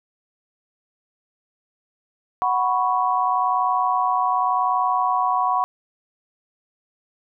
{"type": "chord", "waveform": "sine", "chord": "F# suspended fourth", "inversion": "none", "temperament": "equal", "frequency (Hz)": [740, 987.8, 1108.7], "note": ["F#5", "B5", "C#6"], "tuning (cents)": [0, 0, 0], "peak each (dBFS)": -22, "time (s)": [2.42, 5.64], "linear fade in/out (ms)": 0, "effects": []}